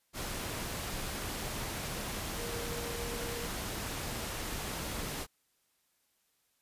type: tone in noise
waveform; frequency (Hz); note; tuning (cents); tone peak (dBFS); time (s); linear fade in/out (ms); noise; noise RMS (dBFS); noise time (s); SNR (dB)
sine; 471.4; A#4; +19; -41; 2.36-3.49; 50; pink; -38; 0.13-5.27; -6
effects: white hiss -75 dBFS RMS until 6.61 s + resampled to 32000 Hz